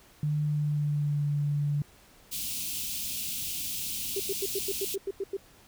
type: tone with pitch glide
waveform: sine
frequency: 149.8 to 145.45 Hz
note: D3 to D3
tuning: +35 to -16 cents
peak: -25 dBFS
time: 0.23-1.82 s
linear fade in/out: 2 ms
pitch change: -51 cents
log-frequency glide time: 0.38-1.26 s
type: band-stop noise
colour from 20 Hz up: white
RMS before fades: -34 dBFS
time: 2.31-4.96 s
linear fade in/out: 20 ms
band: 290 to 2500 Hz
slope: 48 dB/octave
type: tone bursts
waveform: sine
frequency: 392 Hz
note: G4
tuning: in tune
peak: -28 dBFS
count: 10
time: 4.16-5.369 s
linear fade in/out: 5 ms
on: 39 ms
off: 91 ms
effects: pink hiss -57 dBFS RMS until 5.67 s